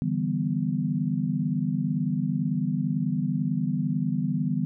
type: chord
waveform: sine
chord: E minor seventh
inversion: third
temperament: equal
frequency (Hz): 146.83 / 164.81 / 196 / 246.9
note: D3 / E3 / G3 / B3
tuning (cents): 0 / 0 / 0 / 0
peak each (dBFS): -29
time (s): 0.02-4.65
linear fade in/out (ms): 0
effects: none